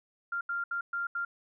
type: tone bursts at uneven times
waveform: sine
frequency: 1393 Hz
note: F6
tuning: 5 cents flat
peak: -30 dBFS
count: 5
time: 0.32-0.41 / 0.49-0.64 / 0.71-0.81 / 0.93-1.07 / 1.15-1.25 s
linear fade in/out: 5 ms
effects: none